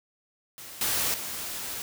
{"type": "noise with level steps", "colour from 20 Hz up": "white", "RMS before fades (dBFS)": [-43, -27, -35], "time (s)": [0.58, 1.82], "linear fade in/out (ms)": 0, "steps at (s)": [0.81, 1.14], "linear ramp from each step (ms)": 2, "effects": []}